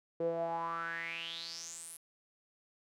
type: tone with band-pass filter sweep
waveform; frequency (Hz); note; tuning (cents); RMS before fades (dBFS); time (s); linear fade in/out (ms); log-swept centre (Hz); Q
sawtooth; 166.6; E3; +19; -39; 0.2-1.97; 5; 450 to 11000; 7.6
effects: none